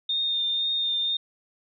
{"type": "tone with vibrato", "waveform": "sine", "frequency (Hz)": 3647, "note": "A#7", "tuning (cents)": -39, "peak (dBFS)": -23, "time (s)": [0.09, 1.17], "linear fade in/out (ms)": 5, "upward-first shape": "triangle", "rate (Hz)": 2, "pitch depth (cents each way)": 21, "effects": []}